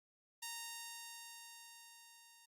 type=tone with level ramp; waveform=5% pulse; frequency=926 Hz; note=A#5; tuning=12 cents flat; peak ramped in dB=-31 to -50 dBFS; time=0.42-2.46 s; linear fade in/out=10 ms; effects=Opus 48 kbps